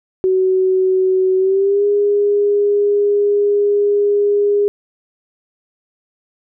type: tone with pitch glide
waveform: sine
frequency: 375.1 to 409 Hz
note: F#4 to G#4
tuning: +24 to -26 cents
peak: -11 dBFS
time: 0.24-4.68 s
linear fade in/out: 0 ms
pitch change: +150 cents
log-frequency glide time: 1.37-1.85 s
effects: none